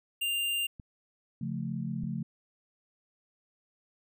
square tone, 2794 Hz, F7, in tune, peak -29 dBFS, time 0.21-0.67 s, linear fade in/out 10 ms
clicks, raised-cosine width 5 ms, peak -32 / -28 dBFS, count 2, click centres 0.798 / 2.036 s
sine chord, Db augmented, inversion none, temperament equal, 138.59 / 174.61 / 220 Hz, Db3 / F3 / A3, 0 / 0 / 0 cents, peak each -36 dBFS, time 1.41-2.23 s, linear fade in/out 5 ms
effects none

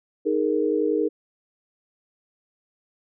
sine chord, D# suspended fourth, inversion none, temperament equal, 311.1 / 415.3 / 466.2 Hz, D#4 / G#4 / A#4, 0 / 0 / 0 cents, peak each -24 dBFS, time 0.25-1.09 s, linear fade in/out 20 ms, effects none

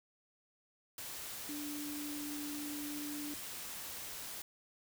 sine tone in noise, 293.7 Hz, D4, in tune, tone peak -41 dBFS, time 1.49-3.34 s, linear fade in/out 2 ms, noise white, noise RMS -45 dBFS, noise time 0.98-4.42 s, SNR +1 dB, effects none

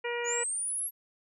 harmonic tone, 477.1 Hz, A#4, 40 cents sharp, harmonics 1 / 2 / 3 / 4 / 5 / 6, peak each -33 / -39 / -42 / -38 / -39 / -44 dBFS, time 0.04-0.44 s, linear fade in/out 10 ms
sine linear sweep, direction up, 6645 to 11520 Hz, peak -30 dBFS, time 0.24-0.91 s, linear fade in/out 50 ms
effects none

